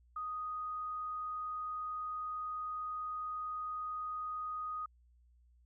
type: tone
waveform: sine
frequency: 1244.5 Hz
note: D#6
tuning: in tune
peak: -37 dBFS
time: 0.16-4.86 s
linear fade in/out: 5 ms
effects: added 60 Hz sine -63 dBFS peak until 5.65 s